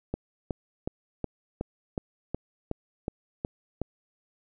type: click train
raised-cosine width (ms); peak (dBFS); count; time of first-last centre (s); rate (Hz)
2; -16; 11; 0.14-3.816; 2.72
effects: none